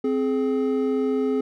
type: tone pair together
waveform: triangle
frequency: 261.6 / 422.2 Hz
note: C4 / G#4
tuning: 0 / +29 cents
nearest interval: minor sixth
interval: 829 cents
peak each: -21 dBFS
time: 0.04-1.41 s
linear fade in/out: 5 ms
effects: none